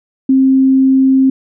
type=tone; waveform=sine; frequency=265.3 Hz; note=C4; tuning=24 cents sharp; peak=-6 dBFS; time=0.29-1.3 s; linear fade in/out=5 ms; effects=none